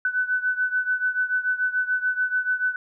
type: beating tone pair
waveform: sine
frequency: 1500 / 1506.9 Hz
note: F#6 / F#6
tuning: +23 / +31 cents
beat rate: 6.9 Hz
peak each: -23 / -26 dBFS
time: 0.05-2.76 s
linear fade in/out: 2 ms
effects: none